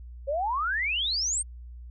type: exponential sweep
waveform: sine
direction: up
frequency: 530 to 8900 Hz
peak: -25 dBFS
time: 0.27-1.43 s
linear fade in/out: 20 ms
effects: added 60 Hz sine -40 dBFS peak until 1.9 s